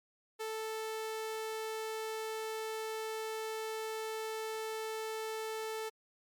sawtooth tone, 440 Hz, A4, in tune, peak -33 dBFS, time 0.39-5.9 s, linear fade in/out 20 ms, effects MP3 96 kbps

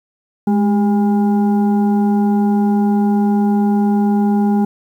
sine tone with frequency modulation, 207.7 Hz, G#3, in tune, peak -11 dBFS, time 0.47-4.65 s, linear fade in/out 5 ms, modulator 607 Hz, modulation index 0.54, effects 8-bit

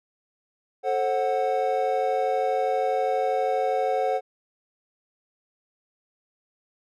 triangle chord, F# diminished, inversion first, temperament equal with one note detuned, 440 / 532.4 / 740 Hz, A4 / C5 / F#5, 0 / +30 / 0 cents, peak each -26 / -24 / -23 dBFS, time 0.83-4.21 s, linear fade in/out 50 ms, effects none

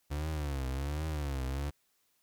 35% pulse tone with vibrato, 71.4 Hz, D2, 48 cents flat, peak -31 dBFS, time 0.1-1.71 s, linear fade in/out 20 ms, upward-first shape triangle, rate 1.3 Hz, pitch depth 190 cents each way, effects white hiss -74 dBFS RMS until 2.22 s

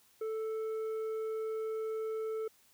sine tone with tanh clipping, 440 Hz, A4, in tune, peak -35 dBFS, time 0.21-2.48 s, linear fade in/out 5 ms, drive 6 dB, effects white hiss -66 dBFS RMS until 2.73 s

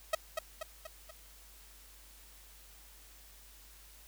sawtooth tone with echo, 638 Hz, D#5, 43 cents sharp, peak -23 dBFS, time 0.13-0.15 s, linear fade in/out 5 ms, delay 240 ms, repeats 4, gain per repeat -5 dB, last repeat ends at 1.11 s, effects added 50 Hz sine -58 dBFS peak until 4.07 s + white hiss -58 dBFS RMS until 4.07 s

